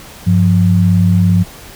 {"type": "tone pair together", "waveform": "sine", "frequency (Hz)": [99, 176.4], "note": ["G2", "F3"], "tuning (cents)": [18, 18], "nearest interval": "minor seventh", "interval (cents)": 1000, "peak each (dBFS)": -10, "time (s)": [0.26, 1.44], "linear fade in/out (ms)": 20, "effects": ["pink hiss -35 dBFS RMS until 1.75 s"]}